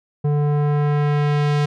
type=tone with low-pass filter sweep; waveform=square; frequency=146.83 Hz; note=D3; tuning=in tune; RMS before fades=-18 dBFS; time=0.24-1.66 s; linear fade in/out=10 ms; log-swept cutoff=600 to 5100 Hz; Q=0.73; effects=none